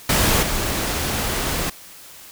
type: noise with level steps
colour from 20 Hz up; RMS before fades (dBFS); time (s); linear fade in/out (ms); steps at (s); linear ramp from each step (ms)
pink; -17 / -23; 0.09-1.7; 5; 0.42; 10
effects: white hiss -42 dBFS RMS until 2.31 s